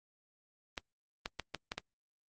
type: clicks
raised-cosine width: 0.2 ms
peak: -19 dBFS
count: 6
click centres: 0.778 / 1.259 / 1.397 / 1.547 / 1.719 / 1.78 s
effects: Opus 32 kbps